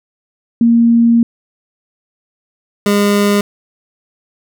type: tone pair in turn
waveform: sine / 25% pulse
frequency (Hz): 233.1 / 204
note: A#3 / G#3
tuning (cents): 0 / -31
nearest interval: major second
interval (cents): 231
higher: first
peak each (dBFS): -6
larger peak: neither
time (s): 0.61-1.23 / 2.86-3.41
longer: first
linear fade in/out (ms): 2
effects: none